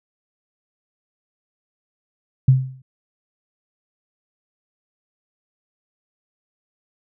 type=tone with exponential decay; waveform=sine; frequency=130.81 Hz; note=C3; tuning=in tune; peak=-6 dBFS; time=2.48-2.82 s; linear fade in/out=5 ms; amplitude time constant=72 ms; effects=none